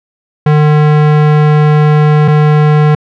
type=tone pair in turn; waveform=square; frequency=150.8 / 150.8 Hz; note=D3 / D3; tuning=+46 / +46 cents; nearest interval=unison; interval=0 cents; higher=neither; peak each=-5 dBFS; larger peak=neither; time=0.46-2.28 / 2.28-2.95 s; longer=first; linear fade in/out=5 ms; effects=low-pass 2000 Hz 12 dB/octave